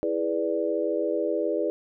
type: chord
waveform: sine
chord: E dominant seventh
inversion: none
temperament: equal with one note detuned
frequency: 328.3 / 415.3 / 493.9 / 587.3 Hz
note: E4 / G#4 / B4 / D5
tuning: -7 / 0 / 0 / 0 cents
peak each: -29 dBFS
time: 0.03-1.7 s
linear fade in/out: 0 ms
effects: none